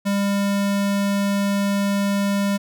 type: tone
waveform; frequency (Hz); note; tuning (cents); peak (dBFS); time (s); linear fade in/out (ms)
square; 200; G3; +35; -19; 0.05-2.58; 20
effects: none